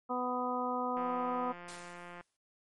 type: harmonic tone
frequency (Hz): 249.2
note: B3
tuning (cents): +16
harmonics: 1 / 2 / 3 / 4 / 5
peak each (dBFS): -38 / -38 / -38 / -38 / -38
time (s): 0.09-1.53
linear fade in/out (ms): 20
type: click train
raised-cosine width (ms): 0.5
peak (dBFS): -33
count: 218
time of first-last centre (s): 0.97-2.21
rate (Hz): 175
type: noise with exponential decay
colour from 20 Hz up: white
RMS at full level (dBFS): -45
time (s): 1.68-2.37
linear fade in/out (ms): 5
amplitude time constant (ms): 150
effects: noise-tail reverb RT60 0.1 s tail -26 dB re dry + MP3 48 kbps